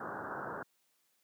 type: low-pass noise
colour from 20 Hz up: white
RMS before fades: -41 dBFS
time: 0-0.63 s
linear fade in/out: 5 ms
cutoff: 1600 Hz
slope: 96 dB/octave
effects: white hiss -75 dBFS RMS until 1.23 s + high-pass 150 Hz 12 dB/octave